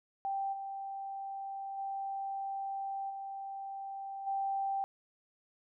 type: tone with level steps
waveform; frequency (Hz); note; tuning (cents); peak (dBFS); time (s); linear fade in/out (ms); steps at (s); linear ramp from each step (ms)
sine; 784; G5; 0; -32 / -38 / -35 / -39 / -31; 0.25-4.84; 0; 0.52 / 1.77 / 3.09 / 4.26; 20
effects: none